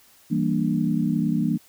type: chord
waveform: sine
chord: E half-diminished seventh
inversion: none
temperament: equal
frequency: 164.81 / 196 / 233.1 / 293.7 Hz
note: E3 / G3 / Bb3 / D4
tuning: 0 / 0 / 0 / 0 cents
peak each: -25 / -26 / -24 / -27 dBFS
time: 0.3-1.58 s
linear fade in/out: 20 ms
effects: white hiss -55 dBFS RMS until 1.68 s